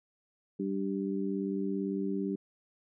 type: harmonic tone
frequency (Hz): 97.7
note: G2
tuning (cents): -5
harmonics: 2 / 3 / 4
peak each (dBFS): -33 / -35 / -36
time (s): 0.59-2.36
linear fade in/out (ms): 10
effects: none